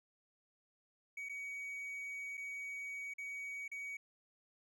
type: tone with dropouts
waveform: triangle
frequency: 2256 Hz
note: C#7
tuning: 30 cents sharp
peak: -40 dBFS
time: 1.17-3.97 s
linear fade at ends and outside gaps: 5 ms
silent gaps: 1.288-1.294 / 2.372-2.376 / 3.138-3.182 / 3.68-3.715 s
effects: none